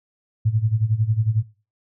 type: tone with tremolo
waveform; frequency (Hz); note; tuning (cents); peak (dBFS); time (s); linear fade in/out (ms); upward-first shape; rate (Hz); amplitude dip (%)
sine; 110; A2; 0; -14; 0.45-1.43; 10; sine; 11; 80
effects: noise-tail reverb RT60 0.3 s tail -17 dB re dry